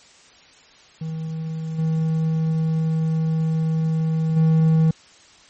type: tone with level steps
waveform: triangle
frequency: 160 Hz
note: D#3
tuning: 49 cents sharp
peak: -23 / -16 / -11 dBFS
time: 1.01-4.91 s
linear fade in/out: 5 ms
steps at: 1.78 / 4.36 s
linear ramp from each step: 10 ms
effects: white hiss -50 dBFS RMS until 5.49 s + MP3 32 kbps